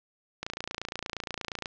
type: click train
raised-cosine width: 0.2 ms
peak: -16 dBFS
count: 36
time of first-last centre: 0.43-1.658 s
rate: 28.5 Hz
effects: low-pass 6000 Hz 12 dB/octave